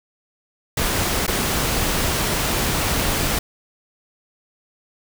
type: noise with dropouts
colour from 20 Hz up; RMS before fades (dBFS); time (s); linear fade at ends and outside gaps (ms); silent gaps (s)
pink; -21; 0.77-3.39; 5; 1.267-1.277
effects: none